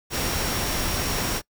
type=tone in noise; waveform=sine; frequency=5588 Hz; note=F8; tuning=in tune; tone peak=-35 dBFS; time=0.1-1.42 s; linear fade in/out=50 ms; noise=pink; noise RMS=-26 dBFS; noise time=0.1-1.42 s; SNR=-12 dB; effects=noise-tail reverb RT60 0.1 s tail -23 dB re dry